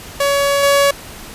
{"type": "tone with level steps", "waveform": "sawtooth", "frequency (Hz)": 563, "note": "C#5", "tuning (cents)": 27, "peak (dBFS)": [-9, -6], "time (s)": [0.2, 0.91], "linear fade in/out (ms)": 5, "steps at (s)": 0.63, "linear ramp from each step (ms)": 2, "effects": ["pink hiss -34 dBFS RMS until 1.34 s", "resampled to 32000 Hz"]}